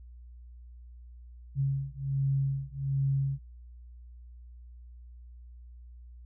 sine beating tone pair, 136.5 / 137.8 Hz, C#3 / C#3, -26 / -10 cents, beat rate 1.3 Hz, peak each -30 dBFS, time 1.55-3.39 s, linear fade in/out 50 ms, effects added 60 Hz sine -46 dBFS peak until 6.25 s

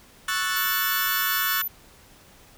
sawtooth chord, F# minor seventh, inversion second, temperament equal, 1108.7 / 1318.5 / 1480 / 1760 Hz, C#6 / E6 / F#6 / A6, 0 / 0 / 0 / 0 cents, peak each -27 / -29 / -24 / -25 dBFS, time 0.28-1.62 s, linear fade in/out 5 ms
sine tone, 13980 Hz, A9, 12 cents flat, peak -26 dBFS, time 0.56-1.68 s, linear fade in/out 5 ms
effects pink hiss -52 dBFS RMS until 2.57 s

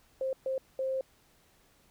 sine tone bursts at uneven times, 528 Hz, C5, 16 cents sharp, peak -29 dBFS, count 3, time 0.21-0.33 / 0.46-0.58 / 0.79-1.01 s, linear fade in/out 2 ms, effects pink hiss -65 dBFS RMS until 1.9 s

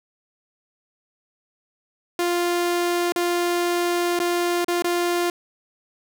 sawtooth tone with dropouts, 349.2 Hz, F4, in tune, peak -16 dBFS, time 2.19-5.3 s, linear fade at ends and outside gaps 2 ms, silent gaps 3.122-3.16 / 4.191-4.2 / 4.646-4.682 / 4.822-4.843 s, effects none

